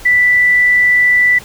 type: tone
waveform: sine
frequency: 1975.5 Hz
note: B6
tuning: in tune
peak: -7 dBFS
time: 0.05-1.39 s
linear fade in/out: 10 ms
effects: pink hiss -35 dBFS RMS until 1.44 s